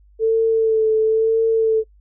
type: tone with vibrato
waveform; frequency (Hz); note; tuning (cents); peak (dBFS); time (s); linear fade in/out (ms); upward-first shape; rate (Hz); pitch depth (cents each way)
sine; 443.7; A4; +14; -13; 0.19-1.84; 50; sine; 1; 24
effects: noise-tail reverb RT60 0.1 s tail -25 dB re dry + added 50 Hz sine -48 dBFS peak until 2 s